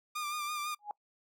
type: tone with vibrato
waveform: sawtooth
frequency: 1200 Hz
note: D6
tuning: 37 cents sharp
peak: -31 dBFS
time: 0.15-0.75 s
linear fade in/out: 10 ms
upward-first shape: sine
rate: 6 Hz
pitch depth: 38 cents each way
type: tone with exponential growth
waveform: sine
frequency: 830.6 Hz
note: G#5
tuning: in tune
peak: -31 dBFS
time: 0.79-0.91 s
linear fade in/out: 1 ms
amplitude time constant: 24 ms
effects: noise-tail reverb RT60 0.1 s tail -23 dB re dry